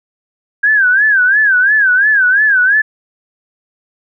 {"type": "tone with vibrato", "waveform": "sine", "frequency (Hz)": 1600, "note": "G6", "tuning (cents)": 35, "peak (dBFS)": -7, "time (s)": [0.63, 2.82], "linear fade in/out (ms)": 10, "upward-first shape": "sine", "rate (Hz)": 2.9, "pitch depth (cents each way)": 150, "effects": []}